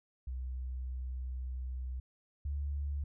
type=tone pair in turn; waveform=sine; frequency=63.5 / 71.41 Hz; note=B1 / D2; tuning=+49 / -48 cents; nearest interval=major second; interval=203 cents; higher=second; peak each=-36 / -33 dBFS; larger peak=second; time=0.27-2 / 2.45-3.04 s; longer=first; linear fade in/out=5 ms; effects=none